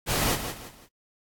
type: noise with echo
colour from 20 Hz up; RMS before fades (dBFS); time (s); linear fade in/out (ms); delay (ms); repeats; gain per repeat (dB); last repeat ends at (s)
pink; -25; 0.06-0.38; 50; 170; 3; -9; 0.89
effects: AAC 64 kbps